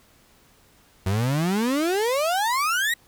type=exponential sweep; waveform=35% pulse; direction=up; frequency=91.2 to 1948 Hz; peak=-19 dBFS; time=1.06-2.94 s; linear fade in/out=5 ms; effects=pink hiss -57 dBFS RMS until 3.07 s